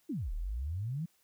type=exponential two-way sweep; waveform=sine; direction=down then up; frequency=349.2 to 35.65 to 174.4 Hz; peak=-33 dBFS; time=0.09-1.06 s; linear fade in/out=10 ms; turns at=0.33 s; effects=white hiss -71 dBFS RMS until 1.23 s